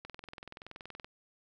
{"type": "click train", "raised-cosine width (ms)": 0.3, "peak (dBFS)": -29, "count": 22, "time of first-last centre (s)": [0.05, 1.045], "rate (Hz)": 21.1, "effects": []}